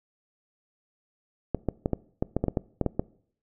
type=clicks; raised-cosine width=2 ms; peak=-11 dBFS; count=12; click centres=1.547 / 1.687 / 1.859 / 1.933 / 2.225 / 2.366 / 2.44 / 2.483 / 2.572 / 2.813 / 2.863 / 2.995 s; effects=noise-tail reverb RT60 0.6 s tail -22 dB re dry